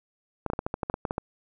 clicks, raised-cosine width 1 ms, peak -14 dBFS, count 12, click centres 0.463 / 0.501 / 0.534 / 0.591 / 0.665 / 0.741 / 0.832 / 0.899 / 0.941 / 1.052 / 1.109 / 1.181 s, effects none

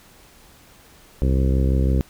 harmonic tone, 66 Hz, C2, 16 cents sharp, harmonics 1 / 2 / 3 / 4 / 5 / 6 / 7 / 8, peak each -17 / -23 / -27 / -29 / -31 / -33 / -34 / -35 dBFS, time 1.22-2.01 s, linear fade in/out 0 ms, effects pink hiss -50 dBFS RMS until 2.09 s

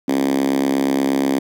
5% pulse tone with high-pass filter, 68.4 Hz, C#2, 23 cents flat, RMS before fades -18 dBFS, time 0.08-1.39 s, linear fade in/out 5 ms, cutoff 260 Hz, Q 5.5, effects none

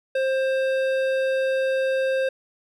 sine tone with hard clipping, 529 Hz, C5, 19 cents sharp, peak -22 dBFS, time 0.15-2.29 s, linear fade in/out 5 ms, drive 12 dB, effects none

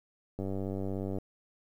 click train, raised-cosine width 2 ms, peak -23 dBFS, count 78, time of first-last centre 0.39-1.185 s, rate 96.9 Hz, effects 10-bit

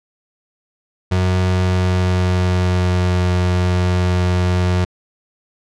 35% pulse tone with pitch glide, 91.9 to 90.11 Hz, F#2 to F#2, -11 to -45 cents, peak -12 dBFS, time 1.11-4.85 s, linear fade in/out 10 ms, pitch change -34 cents, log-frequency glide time 1.5-3.15 s, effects low-pass 6000 Hz 12 dB/octave

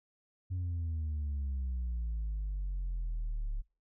sine exponential sweep, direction down, 92.5 to 34.65 Hz, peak -30 dBFS, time 0.5-3.62 s, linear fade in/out 20 ms, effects noise-tail reverb RT60 0.3 s tail -25 dB re dry + tanh soft clip ceiling -31 dBFS

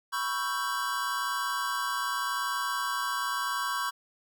square chord, C# half-diminished seventh, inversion third, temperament equal with one note detuned, 987.8 / 1108.7 / 1336.1 / 1568 Hz, B5 / C#6 / E6 / G6, 0 / 0 / +23 / 0 cents, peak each -36 / -33 / -39 / -35 dBFS, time 0.12-3.91 s, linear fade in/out 20 ms, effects none

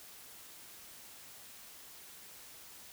silence, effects white hiss -53 dBFS RMS until 2.92 s

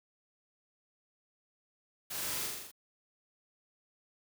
white noise with echo, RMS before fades -40 dBFS, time 2.1-2.47 s, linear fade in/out 10 ms, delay 41 ms, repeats 6, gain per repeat -2 dB, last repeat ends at 2.716 s, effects none

